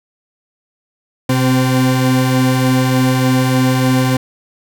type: tone pair together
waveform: 40% pulse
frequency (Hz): 127.98 / 259.3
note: C3 / C4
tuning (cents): -38 / -15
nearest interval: octave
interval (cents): 1223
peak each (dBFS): -13 / -13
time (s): 1.29-4.17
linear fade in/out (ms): 5
effects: none